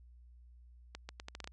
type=accelerating click train; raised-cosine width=0.2 ms; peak=-26 dBFS; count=8; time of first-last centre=0.95-1.475 s; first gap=140 ms; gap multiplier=0.78; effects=added 60 Hz sine -55 dBFS peak until 1.52 s + resampled to 24000 Hz